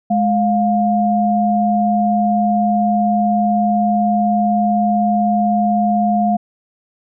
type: tone pair together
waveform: sine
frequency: 209.9 / 706 Hz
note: G#3 / F5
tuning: +19 / +19 cents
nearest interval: octave + major sixth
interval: 2100 cents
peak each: -15 dBFS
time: 0.1-6.37 s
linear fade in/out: 10 ms
effects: none